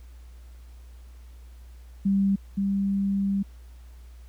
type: tone pair in turn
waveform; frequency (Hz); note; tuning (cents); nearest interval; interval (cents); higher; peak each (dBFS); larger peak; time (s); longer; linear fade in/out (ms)
sine; 196.5 / 197.34; G3 / G3; +4 / +12; unison; 8; second; -19 / -22; first; 2.05-2.36 / 2.57-3.43; second; 10
effects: added 60 Hz sine -43 dBFS peak until 4.28 s + pink hiss -61 dBFS RMS until 4.28 s